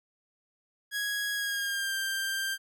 sawtooth tone with pitch glide, 1659 to 1580.4 Hz, G#6 to G6, -2 to +14 cents, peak -26 dBFS, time 0.91-2.58 s, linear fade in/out 50 ms, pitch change -84 cents, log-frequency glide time 1.34-1.95 s, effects none

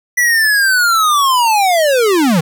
square linear sweep, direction down, 1975.5 to 146.83 Hz, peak -10 dBFS, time 0.17-2.41 s, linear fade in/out 10 ms, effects none

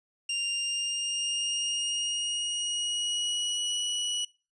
sawtooth tone with pitch glide, 2794 to 2933 Hz, F7 to F#7, 0 to -16 cents, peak -25 dBFS, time 0.29-4.25 s, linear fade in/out 5 ms, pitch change +84 cents, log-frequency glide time 0.5-3.8 s, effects noise-tail reverb RT60 0.3 s tail -20 dB re dry + resampled to 22050 Hz

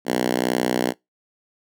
5% pulse tone with high-pass filter, 62 Hz, B1, 7 cents sharp, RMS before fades -22 dBFS, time 0.05-0.94 s, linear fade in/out 50 ms, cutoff 240 Hz, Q 1.4, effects noise-tail reverb RT60 0.2 s tail -26 dB re dry

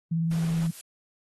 sine tone with vibrato, 164.81 Hz, E3, in tune, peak -23 dBFS, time 0.11-0.71 s, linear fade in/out 10 ms, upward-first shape sine, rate 19 Hz, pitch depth 29 cents each way
blue noise with exponential growth, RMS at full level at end -39 dBFS, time 0.25-0.81 s, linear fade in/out 0 ms, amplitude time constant 120 ms
pink noise, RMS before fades -42 dBFS, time 0.31-0.67 s, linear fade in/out 5 ms
effects AAC 32 kbps

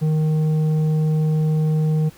sine tone with tanh clipping, 155.56 Hz, D#3, in tune, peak -17 dBFS, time 0.01-2.1 s, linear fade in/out 20 ms, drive 7 dB, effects pink hiss -48 dBFS RMS until 2.17 s

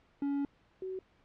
triangle / sine tone pair in turn, 281.7 / 376 Hz, C#4 / F#4, +28 / +28 cents, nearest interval perfect fourth, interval 500 cents, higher second, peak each -28 / -36 dBFS, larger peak first, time 0.22-0.45 / 0.82-0.99 s, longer first, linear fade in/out 2 ms, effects pink hiss -67 dBFS RMS until 1.24 s + low-pass 3000 Hz 12 dB/octave

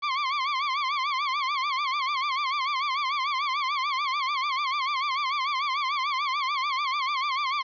sawtooth tone with vibrato, 1108.7 Hz, C#6, in tune, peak -21 dBFS, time 0.02-7.63 s, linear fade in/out 20 ms, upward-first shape sine, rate 6.8 Hz, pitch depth 130 cents each way, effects resampled to 11025 Hz + 9-bit

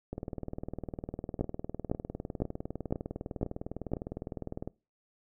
two click trains, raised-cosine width 2 ms, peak -23 / -15 dBFS, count 91 / 6, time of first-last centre 0.13-4.675 / 1.41-3.935 s, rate 19.8 / 1.98 Hz, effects noise-tail reverb RT60 0.3 s tail -23 dB re dry

